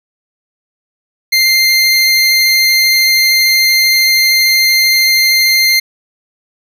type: tone pair together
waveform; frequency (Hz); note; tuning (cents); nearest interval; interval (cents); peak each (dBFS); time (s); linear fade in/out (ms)
square; 2093 / 4203; C7 / C8; 0 / +7; octave; 1207; -11; 1.32-5.8; 10
effects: none